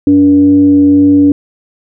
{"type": "tone with frequency modulation", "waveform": "sine", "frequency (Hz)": 287, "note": "D4", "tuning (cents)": -40, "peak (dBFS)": -3, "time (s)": [0.07, 1.32], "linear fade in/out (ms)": 2, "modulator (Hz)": 192, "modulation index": 0.29, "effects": []}